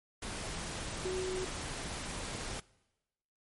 sine tone in noise, 371.6 Hz, F#4, 7 cents sharp, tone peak -33 dBFS, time 1.05-1.45 s, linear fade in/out 5 ms, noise pink, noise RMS -40 dBFS, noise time 0.22-2.6 s, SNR +4 dB, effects noise-tail reverb RT60 1.0 s tail -22 dB re dry + MP3 48 kbps

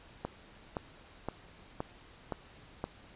click train, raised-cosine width 1 ms, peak -20 dBFS, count 6, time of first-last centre 0.25-2.841 s, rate 1.93 Hz, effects pink hiss -56 dBFS RMS until 3.15 s + resampled to 8000 Hz

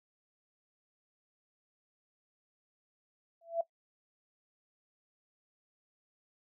sine tone with exponential growth, 670 Hz, E5, 28 cents sharp, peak -25 dBFS, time 3.41-3.61 s, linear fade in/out 5 ms, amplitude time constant 42 ms, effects noise-tail reverb RT60 0.1 s tail -17 dB re dry

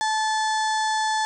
harmonic tone, 870 Hz, A5, 20 cents flat, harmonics 1 / 2 / 4 / 5 / 6 / 7 / 8 / 9 / 10, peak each -22 / -28 / -34 / -36 / -38 / -39 / -40 / -41 / -42 dBFS, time 0.01-1.25 s, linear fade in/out 0 ms, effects none

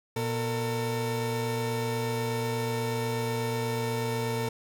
30% pulse tone pair together, 120.13 / 452.3 Hz, B2 / A4, -47 / +48 cents, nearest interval octave + major seventh, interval 2295 cents, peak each -28 / -28 dBFS, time 0.16-4.49 s, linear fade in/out 5 ms, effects none

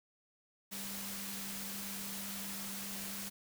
sine tone in noise, 197.8 Hz, G3, 16 cents sharp, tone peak -47 dBFS, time 0.71-3.3 s, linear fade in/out 20 ms, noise white, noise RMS -43 dBFS, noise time 0.71-3.3 s, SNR -7 dB, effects none

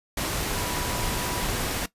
sine tone in noise, 978 Hz, B5, 17 cents flat, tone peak -37 dBFS, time 0.55-1.45 s, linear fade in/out 5 ms, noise pink, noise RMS -28 dBFS, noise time 0.17-1.86 s, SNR -12 dB, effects noise-tail reverb RT60 0.1 s tail -17 dB re dry + resampled to 32000 Hz

